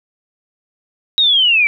sine linear sweep, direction down, 3823 to 2277 Hz, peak -9 dBFS, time 1.18-1.67 s, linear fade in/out 0 ms, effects none

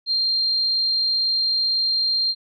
sine tone, 4186 Hz, C8, in tune, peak -18 dBFS, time 0.06-2.35 s, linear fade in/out 50 ms, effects none

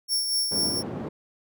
sawtooth tone with tremolo, 5470 Hz, F8, 37 cents flat, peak -19 dBFS, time 0.08-0.83 s, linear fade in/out 50 ms, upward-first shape sine, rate 4.2 Hz, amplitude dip 45%
white band-pass noise, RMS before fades -33 dBFS, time 0.51-1.09 s, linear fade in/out 10 ms, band 130 to 370 Hz, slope 12 dB/octave
effects none

